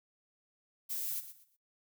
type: noise with echo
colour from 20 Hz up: violet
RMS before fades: -37 dBFS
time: 0.89-1.21 s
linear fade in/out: 20 ms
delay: 120 ms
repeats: 3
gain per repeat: -12 dB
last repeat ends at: 1.57 s
effects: noise-tail reverb RT60 0.2 s tail -25 dB re dry